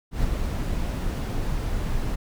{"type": "noise with ADSR envelope", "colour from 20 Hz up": "brown", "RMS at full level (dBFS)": -22, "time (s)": [0.11, 2.16], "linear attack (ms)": 120, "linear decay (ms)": 22, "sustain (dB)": -4, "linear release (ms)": 15, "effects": []}